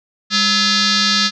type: tone with frequency modulation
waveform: sine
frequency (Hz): 202.5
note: G#3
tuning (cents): -43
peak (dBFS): -12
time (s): 0.3-1.31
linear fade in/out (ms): 50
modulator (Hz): 751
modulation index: 6.9
effects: none